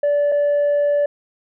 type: tone pair in turn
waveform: sine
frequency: 580 / 580 Hz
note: D5 / D5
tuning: -22 / -22 cents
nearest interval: unison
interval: 0 cents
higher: neither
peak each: -12 dBFS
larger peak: neither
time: 0.03-0.32 / 0.32-1.06 s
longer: second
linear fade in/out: 5 ms
effects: tanh soft clip ceiling -13 dBFS